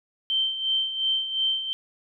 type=tone with tremolo; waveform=sine; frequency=3118 Hz; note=G7; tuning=10 cents flat; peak=-20 dBFS; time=0.3-1.73 s; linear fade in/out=0 ms; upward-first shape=sine; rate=2.8 Hz; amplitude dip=65%; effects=none